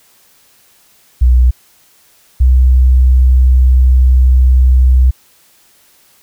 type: tone pair in turn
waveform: sine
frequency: 61.74 / 63.66 Hz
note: B1 / C2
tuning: 0 / -47 cents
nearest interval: minor second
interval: 53 cents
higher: second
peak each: -4 dBFS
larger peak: neither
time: 1.21-1.51 / 2.4-5.11 s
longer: second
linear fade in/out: 10 ms
effects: white hiss -49 dBFS RMS until 6.22 s